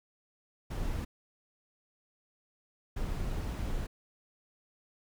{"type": "noise bursts at uneven times", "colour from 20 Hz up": "brown", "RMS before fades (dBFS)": -34, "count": 2, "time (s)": [[0.7, 1.05], [2.96, 3.87]], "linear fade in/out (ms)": 10, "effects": []}